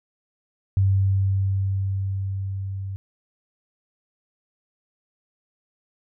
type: tone with level ramp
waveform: sine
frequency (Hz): 97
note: G2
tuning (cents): -18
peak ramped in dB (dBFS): -15 to -28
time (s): 0.77-2.96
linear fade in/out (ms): 0
effects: none